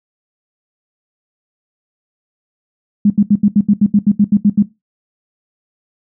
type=tone bursts; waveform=sine; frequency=206 Hz; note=G#3; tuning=14 cents flat; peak=-6 dBFS; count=13; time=3.05-4.626 s; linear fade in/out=5 ms; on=52 ms; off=75 ms; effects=noise-tail reverb RT60 0.2 s tail -17 dB re dry